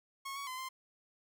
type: tone with pitch steps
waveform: sawtooth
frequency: 1093 / 1120 / 1026 / 1045 Hz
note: C#6 / C#6 / C6 / C6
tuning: -25 / +18 / -34 / -2 cents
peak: -36 dBFS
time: 0.25-0.69 s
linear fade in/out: 10 ms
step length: 110 ms
effects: none